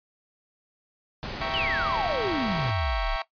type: noise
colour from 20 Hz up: pink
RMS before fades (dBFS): -34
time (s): 1.23-2.71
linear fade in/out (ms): 0
type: chord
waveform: sawtooth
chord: E diminished seventh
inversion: none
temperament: equal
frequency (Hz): 659.3 / 784 / 932.3 / 1108.7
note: E5 / G5 / Bb5 / Db6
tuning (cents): 0 / 0 / 0 / 0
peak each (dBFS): -28 / -30 / -33 / -30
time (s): 1.41-3.22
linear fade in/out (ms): 2
type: exponential sweep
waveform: sine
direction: down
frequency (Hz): 3135 to 30.21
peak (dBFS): -26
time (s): 1.54-3.16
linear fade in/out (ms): 0
effects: noise-tail reverb RT60 0.1 s tail -17 dB re dry + resampled to 11025 Hz